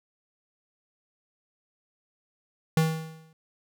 square tone with exponential decay, 160 Hz, D#3, 49 cents sharp, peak -18 dBFS, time 2.77-3.33 s, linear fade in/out 2 ms, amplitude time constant 120 ms, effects none

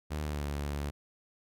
sawtooth tone with pitch glide, 75.4 to 72.12 Hz, D2 to D2, +46 to -31 cents, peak -29 dBFS, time 0.1-0.91 s, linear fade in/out 20 ms, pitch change -77 cents, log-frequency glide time 0.26-0.44 s, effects none

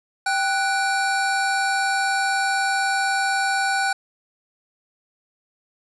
square tone pair together, 784 / 1480 Hz, G5 / F#6, 0 / 0 cents, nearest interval major seventh, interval 1100 cents, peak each -23 dBFS, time 0.26-3.93 s, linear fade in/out 5 ms, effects resampled to 24000 Hz + 8-bit

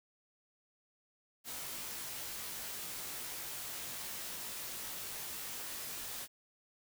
white noise with comb filter, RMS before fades -43 dBFS, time 1.44-6.28 s, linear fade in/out 50 ms, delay 19 ms, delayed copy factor -0.7, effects none

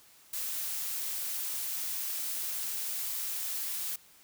blue noise, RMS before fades -35 dBFS, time 0.33-3.96 s, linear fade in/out 5 ms, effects white hiss -59 dBFS RMS until 4.23 s

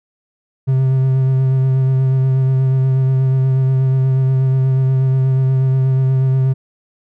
triangle tone with vibrato, 131.9 Hz, C3, 14 cents sharp, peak -9 dBFS, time 0.67-6.54 s, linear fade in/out 20 ms, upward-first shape sine, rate 8.3 Hz, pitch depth 18 cents each way, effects none

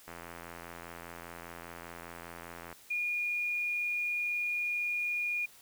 click train, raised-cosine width 0.5 ms, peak -29 dBFS, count 226, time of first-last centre 0.08-2.727 s, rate 85 Hz
sine tone, 2434 Hz, D#7, 39 cents flat, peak -30 dBFS, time 2.9-5.46 s, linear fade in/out 10 ms
effects white hiss -57 dBFS RMS until 5.61 s

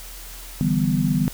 sine chord, E minor seventh, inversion third, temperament equal with one note detuned, 146.83 / 164.81 / 194.53 / 246.9 Hz, D3 / E3 / G3 / B3, 0 / 0 / -13 / 0 cents, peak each -23 dBFS, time 0.61-1.28 s, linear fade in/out 0 ms, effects added 41 Hz sine -38 dBFS peak until 1.33 s + white hiss -40 dBFS RMS until 1.33 s

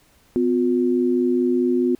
sine tone pair together, 252.9 / 357.6 Hz, B3 / F4, +41 / +41 cents, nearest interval tritone, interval 600 cents, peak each -19 dBFS, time 0.36-1.95 s, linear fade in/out 0 ms, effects pink hiss -57 dBFS RMS until 1.99 s

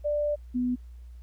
sine tone pair in turn, 590 / 248.1 Hz, D5 / B3, +8 / +8 cents, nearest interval octave + minor third, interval 1500 cents, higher first, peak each -24 dBFS, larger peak neither, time 0.04-0.36 / 0.54-0.76 s, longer first, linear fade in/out 20 ms, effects added 60 Hz sine -42 dBFS peak until 1.22 s + pink hiss -69 dBFS RMS until 1.22 s

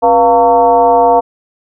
sine tone with frequency modulation, 698.5 Hz, F5, in tune, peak -5 dBFS, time 0.02-1.21 s, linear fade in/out 20 ms, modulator 213 Hz, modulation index 1.2, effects none

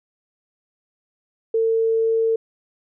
sine tone, 450.2 Hz, A4, 40 cents sharp, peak -16 dBFS, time 1.54-2.36 s, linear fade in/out 5 ms, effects none

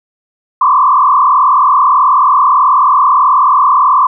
sine tone with frequency modulation, 1092 Hz, C#6, 26 cents flat, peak -5 dBFS, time 0.61-4.07 s, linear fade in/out 5 ms, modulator 38.4 Hz, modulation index 2.5, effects none

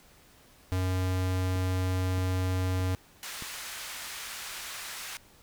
square tone, 92.5 Hz, F#2, in tune, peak -27 dBFS, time 0.72-2.95 s, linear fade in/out 0 ms
click train, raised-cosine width 3 ms, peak -29 dBFS, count 4, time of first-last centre 1.56-3.423 s, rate 1.61 Hz
pink band-pass noise, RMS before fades -40 dBFS, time 3.23-5.17 s, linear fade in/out 0 ms, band 1300 to 14000 Hz, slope 12 dB/octave
effects pink hiss -58 dBFS RMS until 5.42 s

